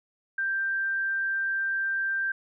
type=tone; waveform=sine; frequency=1576 Hz; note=G6; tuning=9 cents sharp; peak=-25 dBFS; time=0.38-2.32 s; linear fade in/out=5 ms; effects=none